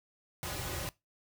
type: noise with comb filter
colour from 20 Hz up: pink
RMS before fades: -38 dBFS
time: 0.43-0.89 s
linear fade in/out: 0 ms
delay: 4.4 ms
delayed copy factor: -0.95
effects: noise-tail reverb RT60 0.2 s tail -20 dB re dry